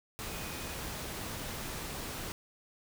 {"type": "tone in noise", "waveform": "sine", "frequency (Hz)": 2489, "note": "D#7", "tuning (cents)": 0, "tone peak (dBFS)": -51, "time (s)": [0.27, 0.74], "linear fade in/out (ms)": 0, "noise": "pink", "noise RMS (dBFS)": -40, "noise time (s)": [0.19, 2.32], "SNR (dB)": -14, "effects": []}